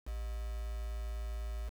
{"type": "tone with quantisation", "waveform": "sine", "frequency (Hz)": 56, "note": "A1", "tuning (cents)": 31, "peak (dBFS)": -36, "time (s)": [0.06, 1.7], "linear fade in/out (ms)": 20, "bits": 8, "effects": []}